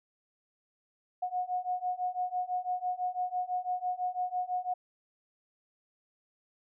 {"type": "beating tone pair", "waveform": "sine", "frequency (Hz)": [724, 730], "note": ["F#5", "F#5"], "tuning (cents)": [-38, -24], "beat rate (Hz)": 6, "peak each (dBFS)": [-34, -33], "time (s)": [1.22, 4.74], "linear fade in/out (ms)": 10, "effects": []}